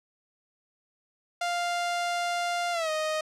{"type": "tone with pitch glide", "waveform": "sawtooth", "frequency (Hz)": [698.5, 622.3], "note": ["F5", "D#5"], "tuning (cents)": [0, 0], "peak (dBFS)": -23, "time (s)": [1.41, 3.21], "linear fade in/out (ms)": 5, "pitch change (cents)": -200, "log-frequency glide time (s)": [2.72, 2.9], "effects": ["low-pass 8000 Hz 12 dB/octave"]}